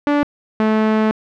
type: tone pair in turn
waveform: sawtooth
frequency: 290.6 / 217.3 Hz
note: D4 / A3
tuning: -18 / -21 cents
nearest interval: perfect fourth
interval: 503 cents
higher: first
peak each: -9 dBFS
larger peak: neither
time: 0.07-0.23 / 0.6-1.11 s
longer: second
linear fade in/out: 0 ms
effects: low-pass 2000 Hz 12 dB/octave